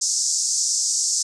pink band-pass noise, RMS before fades -22 dBFS, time 0.01-1.23 s, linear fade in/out 10 ms, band 5300 to 8000 Hz, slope 48 dB/octave, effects none

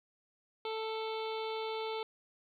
harmonic tone, 441.8 Hz, A4, 7 cents sharp, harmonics 1 / 2 / 3 / 5 / 6 / 7 / 8 / 9 / 10, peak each -37 / -41 / -47 / -48 / -53 / -51 / -49 / -52 / -56 dBFS, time 0.65-2.03 s, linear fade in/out 2 ms, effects 12-bit

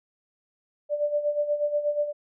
sine tone with tremolo, 589 Hz, D5, 5 cents sharp, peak -20 dBFS, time 0.89-2.13 s, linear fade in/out 50 ms, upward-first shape sine, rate 8.3 Hz, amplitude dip 70%, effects none

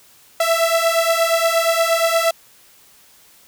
sawtooth beating tone pair, 659.3 / 667.8 Hz, E5 / E5, 0 / +22 cents, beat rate 8.5 Hz, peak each -14 dBFS, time 0.4-2.31 s, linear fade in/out 5 ms, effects white hiss -50 dBFS RMS until 3.47 s

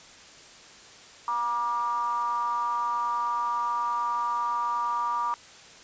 triangle ring-modulated tone, 114.7 Hz, A#2, 28 cents flat, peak -20 dBFS, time 1.28-5.34 s, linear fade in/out 0 ms, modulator 1070 Hz, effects white hiss -49 dBFS RMS until 5.83 s + resampled to 16000 Hz

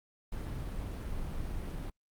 brown noise, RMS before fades -37 dBFS, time 0.32-1.9 s, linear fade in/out 5 ms, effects Opus 32 kbps

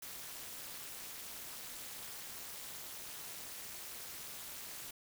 white noise with amplitude modulation, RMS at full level -43 dBFS, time 0.02-4.91 s, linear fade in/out 5 ms, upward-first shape sine, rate 282 Hz, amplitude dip 100%, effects none

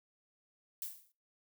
violet noise with exponential decay, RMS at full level -37 dBFS, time 0.82-1.12 s, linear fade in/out 2 ms, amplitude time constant 65 ms, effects noise-tail reverb RT60 0.3 s tail -20 dB re dry

